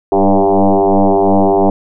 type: tone with frequency modulation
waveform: sine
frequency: 196 Hz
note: G3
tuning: in tune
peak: -7 dBFS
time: 0.12-1.7 s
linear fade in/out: 2 ms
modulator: 98.7 Hz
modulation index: 6.6
effects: none